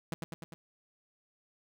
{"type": "tone with echo", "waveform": "sawtooth", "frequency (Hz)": 164.81, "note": "E3", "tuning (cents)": 0, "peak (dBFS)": -29, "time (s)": [0.12, 0.14], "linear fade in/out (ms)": 0, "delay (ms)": 100, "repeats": 4, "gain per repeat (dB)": -3, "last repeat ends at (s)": 0.54, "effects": []}